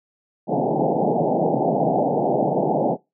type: band-pass noise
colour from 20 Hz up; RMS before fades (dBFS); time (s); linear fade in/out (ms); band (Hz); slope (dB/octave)
white; -20; 0.47-2.97; 50; 130 to 840; 96
effects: noise-tail reverb RT60 0.2 s tail -20 dB re dry